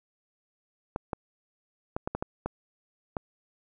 clicks, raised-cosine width 1 ms, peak -16 dBFS, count 8, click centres 0.961 / 1.132 / 1.965 / 2.075 / 2.15 / 2.225 / 2.46 / 3.168 s, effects none

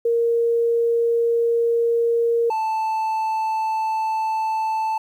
sine / triangle tone pair in turn, 466.2 / 880.1 Hz, A#4 / A5, 0 / 0 cents, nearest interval major seventh, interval 1100 cents, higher second, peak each -16 / -18 dBFS, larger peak first, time 0.05-2.5 / 2.5-4.98 s, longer second, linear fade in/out 5 ms, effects 9-bit

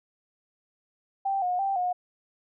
sine tone with pitch steps, 783 / 721 / 784 / 721 Hz, G5 / F#5 / G5 / F#5, -2 / -45 / 0 / -45 cents, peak -24 dBFS, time 1.25-1.93 s, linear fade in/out 10 ms, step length 170 ms, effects none

